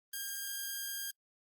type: tone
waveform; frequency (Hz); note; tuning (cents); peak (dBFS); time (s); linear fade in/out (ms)
5% pulse; 1612; G6; +48; -27; 0.13-1.11; 5
effects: noise-tail reverb RT60 0.1 s tail -26 dB re dry + Opus 32 kbps